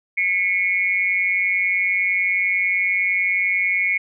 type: tone with amplitude modulation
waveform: sine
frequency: 2197 Hz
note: C#7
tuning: 16 cents flat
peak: -13 dBFS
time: 0.17-3.98 s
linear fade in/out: 10 ms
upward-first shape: sine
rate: 189 Hz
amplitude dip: 85%
effects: none